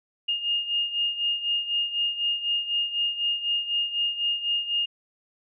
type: beating tone pair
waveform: sine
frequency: 2835 / 2839 Hz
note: F7 / F7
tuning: +25 / +28 cents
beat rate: 4 Hz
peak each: -25 / -30 dBFS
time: 0.28-4.86 s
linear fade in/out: 10 ms
effects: none